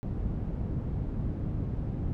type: low-pass noise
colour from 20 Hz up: white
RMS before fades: -32 dBFS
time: 0.03-2.13 s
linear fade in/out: 0 ms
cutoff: 140 Hz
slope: 12 dB/octave
effects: none